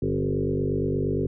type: tone with frequency modulation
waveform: sine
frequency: 262.4 Hz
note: C4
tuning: 5 cents sharp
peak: -22 dBFS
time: 0.02-1.27 s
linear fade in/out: 5 ms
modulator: 48.6 Hz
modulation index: 3.9
effects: none